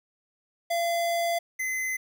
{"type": "tone pair in turn", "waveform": "square", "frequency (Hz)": [682, 2044], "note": ["F5", "C7"], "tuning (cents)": [-41, -41], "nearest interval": "octave + perfect fifth", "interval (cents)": 1900, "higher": "second", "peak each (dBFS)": [-25, -28], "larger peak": "first", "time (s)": [[0.7, 1.39], [1.59, 1.97]], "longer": "first", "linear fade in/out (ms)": 10, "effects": ["10-bit"]}